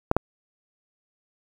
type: clicks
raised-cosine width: 1 ms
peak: -5 dBFS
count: 2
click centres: 0.114 / 0.166 s
effects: 7-bit